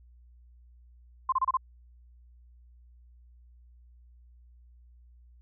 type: tone bursts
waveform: sine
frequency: 1046.5 Hz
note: C6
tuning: in tune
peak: -22 dBFS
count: 5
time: 1.29-1.571 s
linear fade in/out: 5 ms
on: 33 ms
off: 29 ms
effects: added 60 Hz sine -53 dBFS peak until 5.41 s